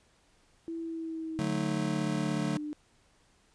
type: tone with pitch glide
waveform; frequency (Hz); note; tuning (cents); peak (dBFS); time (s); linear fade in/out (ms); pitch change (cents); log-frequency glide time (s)
sine; 330.3 to 299.4; E4 to D4; +4 to +33; -34; 0.68-2.73; 0; -171; 0.8-2.4
type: chord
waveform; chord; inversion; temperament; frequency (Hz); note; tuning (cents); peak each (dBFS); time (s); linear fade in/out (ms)
square; D major; none; just; 146.83 / 183.54 / 220.2; D3 / F#3 / A3; 0 / -14 / +2; -35; 1.39-2.57; 0
effects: pink hiss -66 dBFS RMS until 3.54 s + resampled to 22050 Hz